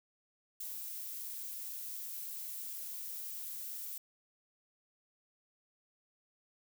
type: noise with ADSR envelope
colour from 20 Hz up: violet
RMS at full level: -41 dBFS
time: 0.6-3.98 s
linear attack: 6 ms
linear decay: 68 ms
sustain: -2 dB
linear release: 4 ms
effects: none